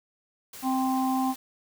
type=noise; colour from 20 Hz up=white; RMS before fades=-43 dBFS; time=0.53-1.36 s; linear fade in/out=5 ms
type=harmonic tone; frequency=261.6 Hz; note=C4; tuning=in tune; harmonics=1 / 3 / 4; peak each=-25 / -28 / -33 dBFS; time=0.62-1.35 s; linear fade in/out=50 ms
effects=none